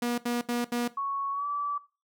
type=tone bursts; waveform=sawtooth; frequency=240.3 Hz; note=B3; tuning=47 cents flat; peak=-23 dBFS; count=4; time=0.02-0.879 s; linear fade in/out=5 ms; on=160 ms; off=73 ms
type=tone with pitch glide; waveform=sine; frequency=1108.7 to 1155.1 Hz; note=C#6 to D6; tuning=0 to -29 cents; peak=-28 dBFS; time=0.97-1.78 s; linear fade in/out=5 ms; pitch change=+71 cents; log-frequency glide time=1.32-1.46 s
effects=noise-tail reverb RT60 0.3 s tail -17 dB re dry